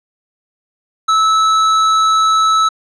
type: tone with hard clipping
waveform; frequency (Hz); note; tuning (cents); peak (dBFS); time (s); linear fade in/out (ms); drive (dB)
sine; 1305; E6; -18; -11; 1.08-2.69; 10; 13
effects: low-pass 6000 Hz 12 dB/octave